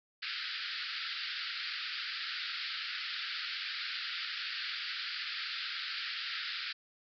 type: band-pass noise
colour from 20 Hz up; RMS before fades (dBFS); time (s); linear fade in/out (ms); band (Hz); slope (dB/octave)
white; -39; 0.22-6.73; 10; 1300 to 4900; 96
effects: none